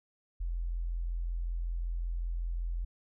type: tone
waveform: sine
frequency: 42.67 Hz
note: F1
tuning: 39 cents flat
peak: -31 dBFS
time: 0.4-2.85 s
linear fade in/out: 10 ms
effects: none